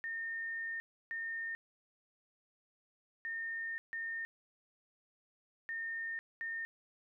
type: tone bursts at uneven times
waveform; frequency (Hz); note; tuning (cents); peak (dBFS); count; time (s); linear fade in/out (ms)
sine; 1824; A#6; -38; -37; 6; 0.04-0.8 / 1.11-1.55 / 3.25-3.78 / 3.93-4.25 / 5.69-6.19 / 6.41-6.65; 0
effects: none